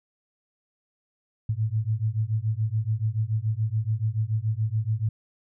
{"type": "beating tone pair", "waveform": "sine", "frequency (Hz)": [106.2, 113.2], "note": ["G#2", "A2"], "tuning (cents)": [39, 50], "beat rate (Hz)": 7, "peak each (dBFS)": -26, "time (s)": [1.49, 5.09], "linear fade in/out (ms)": 5, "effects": []}